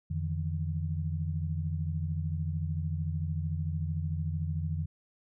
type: tone cluster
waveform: sine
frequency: 87 / 151.4 / 164.8 Hz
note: F2 / D#3 / E3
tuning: -6 / -47 / 0 cents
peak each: -32 / -34 / -38 dBFS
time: 0.1-4.86 s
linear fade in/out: 10 ms
effects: none